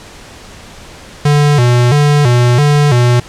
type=tone with vibrato; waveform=square; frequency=133.6 Hz; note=C3; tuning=36 cents sharp; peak=-7 dBFS; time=1.25-3.2 s; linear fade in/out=5 ms; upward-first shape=square; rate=1.5 Hz; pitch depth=160 cents each way; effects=pink hiss -34 dBFS RMS until 3.28 s + low-pass 8000 Hz 12 dB/octave

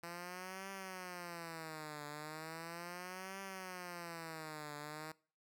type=tone with vibrato; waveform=5% pulse; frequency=169.3 Hz; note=E3; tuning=46 cents sharp; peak=-34 dBFS; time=0.03-5.12 s; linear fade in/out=5 ms; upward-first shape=triangle; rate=0.37 Hz; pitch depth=250 cents each way; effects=noise-tail reverb RT60 0.4 s tail -22 dB re dry

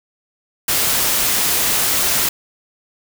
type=noise; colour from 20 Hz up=white; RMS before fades=-17 dBFS; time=0.68-2.29 s; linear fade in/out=5 ms; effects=none

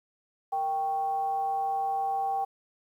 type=tone with frequency modulation; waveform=sine; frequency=784 Hz; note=G5; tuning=in tune; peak=-26 dBFS; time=0.52-2.45 s; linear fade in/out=10 ms; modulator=321 Hz; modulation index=0.31; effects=10-bit

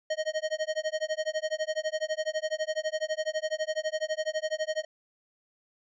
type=tone with tremolo; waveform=square; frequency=624 Hz; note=D#5; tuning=5 cents sharp; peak=-26 dBFS; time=0.1-4.85 s; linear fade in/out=5 ms; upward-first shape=sine; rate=12 Hz; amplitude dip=100%; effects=resampled to 16000 Hz

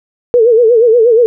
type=tone with vibrato; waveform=sine; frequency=463.9 Hz; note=A#4; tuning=8 cents flat; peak=-4 dBFS; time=0.34-1.26 s; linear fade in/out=0 ms; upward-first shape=sine; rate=8.4 Hz; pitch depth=110 cents each way; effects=none

